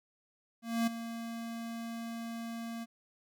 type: tone with ADSR envelope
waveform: square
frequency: 230.4 Hz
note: A#3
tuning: 20 cents flat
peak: -27 dBFS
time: 0.62-2.86 s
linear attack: 250 ms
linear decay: 11 ms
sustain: -12 dB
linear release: 33 ms
effects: none